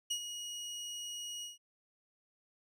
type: tone with ADSR envelope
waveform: 25% pulse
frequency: 2897 Hz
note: F#7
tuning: 37 cents flat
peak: -28 dBFS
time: 0.1-1.58 s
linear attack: 11 ms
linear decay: 78 ms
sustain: -9 dB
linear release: 150 ms
effects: resampled to 32000 Hz